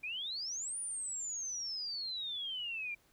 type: exponential two-way sweep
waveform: sine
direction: up then down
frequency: 2349 to 9660 to 2349 Hz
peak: -37 dBFS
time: 0.03-2.95 s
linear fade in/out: 10 ms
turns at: 0.79 s
effects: pink hiss -69 dBFS RMS until 3.12 s

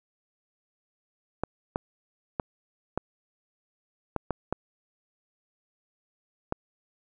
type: clicks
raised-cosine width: 1 ms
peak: -13 dBFS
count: 8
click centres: 1.436 / 1.759 / 2.398 / 2.976 / 4.163 / 4.307 / 4.526 / 6.524 s
effects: none

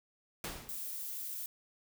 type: noise with exponential decay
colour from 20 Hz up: pink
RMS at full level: -37 dBFS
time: 0.44-0.95 s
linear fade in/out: 1 ms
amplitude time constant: 110 ms
type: noise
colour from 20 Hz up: violet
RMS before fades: -41 dBFS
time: 0.69-1.46 s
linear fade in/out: 0 ms
effects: none

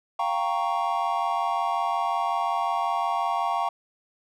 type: chord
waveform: triangle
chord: G half-diminished seventh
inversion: third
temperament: equal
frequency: 698.5 / 784 / 932.3 / 1108.7 Hz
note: F5 / G5 / Bb5 / Db6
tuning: 0 / 0 / 0 / 0 cents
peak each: -27 dBFS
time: 0.19-3.69 s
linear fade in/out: 5 ms
effects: none

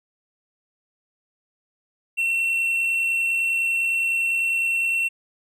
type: tone with amplitude modulation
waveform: triangle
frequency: 2711 Hz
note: E7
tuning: 48 cents sharp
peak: -17 dBFS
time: 2.17-5.09 s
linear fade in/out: 20 ms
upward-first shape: sine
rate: 69.9 Hz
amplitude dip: 25%
effects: none

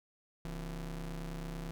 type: ring-modulated tone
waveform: 40% pulse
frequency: 101.1 Hz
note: G#2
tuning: 46 cents flat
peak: -35 dBFS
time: 0.45-1.71 s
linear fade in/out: 0 ms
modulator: 65.1 Hz
effects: none

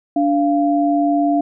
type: tone pair together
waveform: sine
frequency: 290.7 / 691.4 Hz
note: D4 / F5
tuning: -18 / -18 cents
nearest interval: octave + minor third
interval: 1500 cents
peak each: -15 / -17 dBFS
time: 0.16-1.41 s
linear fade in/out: 5 ms
effects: none

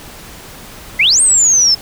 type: exponential two-way sweep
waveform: sine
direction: up then down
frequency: 1975.5 to 8670 to 5170 Hz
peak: -7 dBFS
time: 0.99-1.75 s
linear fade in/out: 10 ms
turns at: 1.21 s
effects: pink hiss -34 dBFS RMS until 1.81 s

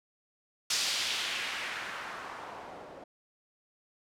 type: noise with low-pass filter sweep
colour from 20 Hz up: blue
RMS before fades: -36 dBFS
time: 0.7-3.04 s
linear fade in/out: 5 ms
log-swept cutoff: 5200 to 540 Hz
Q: 1.4
effects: none

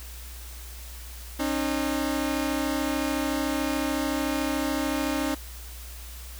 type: tone pair together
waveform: sawtooth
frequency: 271.1 / 304.8 Hz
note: C#4 / D#4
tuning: -38 / -36 cents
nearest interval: major second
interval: 202 cents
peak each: -24 / -24 dBFS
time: 1.39-5.35 s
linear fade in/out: 10 ms
effects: added 60 Hz sine -39 dBFS peak until 6.39 s + white hiss -45 dBFS RMS until 6.39 s

